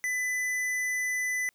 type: tone with hard clipping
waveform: sine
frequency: 2000 Hz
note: B6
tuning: 21 cents sharp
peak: -29 dBFS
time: 0.04-1.49 s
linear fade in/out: 0 ms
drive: 12 dB
effects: white hiss -71 dBFS RMS until 1.54 s